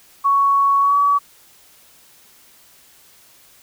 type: tone with pitch glide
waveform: sine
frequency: 1114 to 1138.7 Hz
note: C#6 to C#6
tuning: +8 to +46 cents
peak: -12 dBFS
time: 0.24-1.19 s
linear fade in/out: 20 ms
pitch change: +38 cents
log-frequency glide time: 0.8-0.97 s
effects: white hiss -50 dBFS RMS until 3.62 s